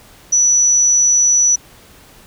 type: tone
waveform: sine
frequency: 5920 Hz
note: F#8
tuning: in tune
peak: -9 dBFS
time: 0.32-1.56 s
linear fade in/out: 10 ms
effects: pink hiss -44 dBFS RMS until 2.26 s